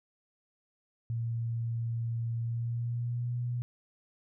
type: tone with pitch glide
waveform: sine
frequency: 115.9 to 121.52 Hz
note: A#2 to B2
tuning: -10 to -28 cents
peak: -30 dBFS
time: 1.1-3.62 s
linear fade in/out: 0 ms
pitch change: +82 cents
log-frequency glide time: 2.4-3.35 s
effects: none